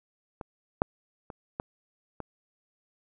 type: clicks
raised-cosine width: 1 ms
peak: -23 / -8 / -26 / -17 / -22 dBFS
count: 5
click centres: 0.412 / 0.819 / 1.302 / 1.599 / 2.203 s
effects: none